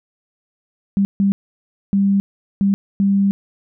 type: tone bursts at uneven times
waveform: sine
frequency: 197.8 Hz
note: G3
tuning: 16 cents sharp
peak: -12 dBFS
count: 5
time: 0.97-1.05 / 1.2-1.32 / 1.93-2.2 / 2.61-2.74 / 3-3.31 s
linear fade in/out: 0 ms
effects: none